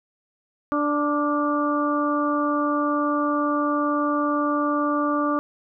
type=harmonic tone with a mistuned harmonic; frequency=293.7 Hz; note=D4; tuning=in tune; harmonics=1 / 2 / 3 / 4 / 5; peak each=-23 / -27 / -35 / -24 / -35 dBFS; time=0.72-5.39 s; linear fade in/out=0 ms; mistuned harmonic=5; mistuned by=-48 cents; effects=none